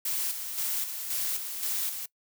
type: noise with tremolo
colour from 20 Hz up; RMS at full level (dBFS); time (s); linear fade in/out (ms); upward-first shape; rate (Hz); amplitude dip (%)
blue; -30; 0.05-2.06; 5; square; 1.9; 50
effects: noise-tail reverb RT60 0.1 s tail -22 dB re dry